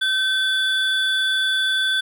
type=tone pair together; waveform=triangle; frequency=1538 / 3453 Hz; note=G6 / A7; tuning=-33 / -33 cents; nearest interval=octave + major second; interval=1400 cents; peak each=-19 dBFS; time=0.01-2.01 s; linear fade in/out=10 ms; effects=none